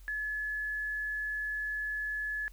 sine tone, 1710 Hz, A6, 50 cents flat, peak -32 dBFS, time 0.08-2.48 s, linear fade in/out 0 ms, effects added 45 Hz sine -49 dBFS peak until 2.52 s + white hiss -64 dBFS RMS until 2.52 s

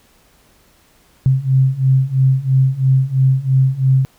sine beating tone pair, 130.81 / 133.81 Hz, C3 / C3, 0 / +39 cents, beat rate 3 Hz, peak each -15 / -13 dBFS, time 1.26-4.05 s, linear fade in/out 0 ms, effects pink hiss -53 dBFS RMS until 4.18 s

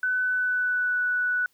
sine tone with pitch glide, 1504 to 1479.9 Hz, F#6 to F#6, +28 to 0 cents, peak -22 dBFS, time 0.03-1.46 s, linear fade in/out 2 ms, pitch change -28 cents, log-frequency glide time 0.22-1 s, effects white hiss -67 dBFS RMS until 1.53 s

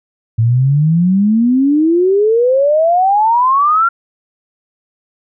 sine exponential sweep, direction up, 110 to 1396.9 Hz, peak -8 dBFS, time 0.38-3.89 s, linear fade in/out 10 ms, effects none

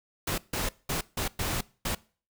pink noise bursts at uneven times, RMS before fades -30 dBFS, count 6, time 0.27-0.38 / 0.53-0.69 / 0.89-1.01 / 1.17-1.28 / 1.39-1.61 / 1.85-1.95 s, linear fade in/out 5 ms, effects noise-tail reverb RT60 0.4 s tail -22 dB re dry

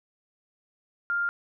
sine tone, 1400 Hz, F6, 4 cents sharp, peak -24 dBFS, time 1.1-1.29 s, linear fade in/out 0 ms, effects none

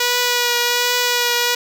5% pulse tone with vibrato, 485.6 Hz, B4, 29 cents flat, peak -4 dBFS, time 0-1.55 s, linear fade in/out 5 ms, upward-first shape triangle, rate 1.3 Hz, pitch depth 19 cents each way, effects none

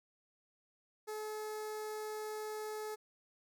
sawtooth tone with notch filter, 428.7 Hz, A4, 45 cents flat, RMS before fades -42 dBFS, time 1.07-2.96 s, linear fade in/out 20 ms, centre 2900 Hz, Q 1.1, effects none

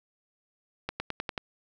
accelerating click train, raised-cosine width 0.3 ms, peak -15 dBFS, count 6, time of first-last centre 0.89-1.378 s, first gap 110 ms, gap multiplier 0.94, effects none

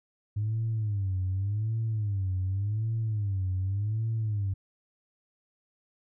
sine tone with vibrato, 102.3 Hz, G#2, 26 cents flat, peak -25 dBFS, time 0.36-4.54 s, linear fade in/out 10 ms, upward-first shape sine, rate 0.87 Hz, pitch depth 170 cents each way, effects tanh soft clip ceiling -23 dBFS

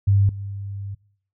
sine tone with level steps, 99.4 Hz, G2, 25 cents sharp, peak -13 / -28 dBFS, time 0.07-0.95 s, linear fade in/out 10 ms, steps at 0.29 s, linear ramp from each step 2 ms, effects noise-tail reverb RT60 0.6 s tail -23 dB re dry

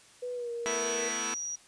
sine tone with pitch glide, 493.9 to 470.8 Hz, B4 to A#4, 0 to +17 cents, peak -33 dBFS, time 0.22-1.09 s, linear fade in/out 10 ms, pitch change -83 cents, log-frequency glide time 0.34-0.51 s
sine tone, 5770 Hz, F#8, 44 cents flat, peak -33 dBFS, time 0.66-1.56 s, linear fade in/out 10 ms
5% pulse chord, A suspended second, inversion none, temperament equal, 220 / 246.9 / 329.6 Hz, A3 / B3 / E4, 0 / 0 / 0 cents, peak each -26 / -28 / -25 dBFS, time 0.66-1.34 s, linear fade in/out 0 ms
effects white hiss -57 dBFS RMS until 1.67 s + resampled to 22050 Hz

